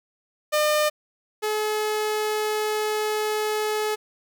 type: tone pair in turn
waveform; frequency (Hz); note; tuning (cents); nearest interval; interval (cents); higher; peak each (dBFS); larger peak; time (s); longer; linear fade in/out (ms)
sawtooth; 604 / 427.1; D5 / G#4; +48 / +48; tritone; 600; first; -15 / -19; first; 0.52-0.9 / 1.42-3.96; second; 20
effects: none